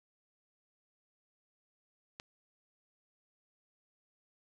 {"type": "click", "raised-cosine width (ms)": 0.2, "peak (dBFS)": -26, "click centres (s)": 2.199, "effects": []}